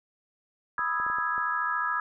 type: chord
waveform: sine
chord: E major seventh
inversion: second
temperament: equal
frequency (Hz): 987.8 / 1244.5 / 1318.5 / 1661.2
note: B5 / D#6 / E6 / G#6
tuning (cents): 0 / 0 / 0 / 0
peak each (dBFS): -33 / -31 / -32 / -30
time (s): 0.78-2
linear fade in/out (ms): 2
type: clicks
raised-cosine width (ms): 1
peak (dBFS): -29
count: 6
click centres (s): 0.792 / 1 / 1.065 / 1.1 / 1.185 / 1.38
effects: none